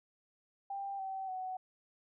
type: tone with pitch steps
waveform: sine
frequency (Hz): 791 / 768.5 / 746.6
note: G5 / G5 / F#5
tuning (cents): +15 / -35 / +15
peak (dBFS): -37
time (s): 0.7-1.57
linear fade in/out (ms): 5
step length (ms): 290
effects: none